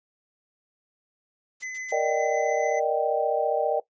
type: noise bursts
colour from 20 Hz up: blue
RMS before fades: -42 dBFS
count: 3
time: 1.6-1.922 s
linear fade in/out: 10 ms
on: 42 ms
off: 98 ms
type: tone with tremolo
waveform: square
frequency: 2028 Hz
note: B6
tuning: 45 cents sharp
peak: -32 dBFS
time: 1.62-2.8 s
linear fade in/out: 10 ms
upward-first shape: sine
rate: 7 Hz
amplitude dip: 25%
type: chord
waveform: sine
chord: Eb major seventh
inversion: second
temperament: equal with one note detuned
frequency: 466.2 / 587.3 / 622.3 / 779.5 Hz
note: Bb4 / D5 / Eb5 / G5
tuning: 0 / 0 / 0 / -10 cents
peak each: -27 dBFS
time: 1.92-3.8 s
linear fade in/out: 5 ms
effects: noise-tail reverb RT60 0.1 s tail -18 dB re dry + resampled to 16000 Hz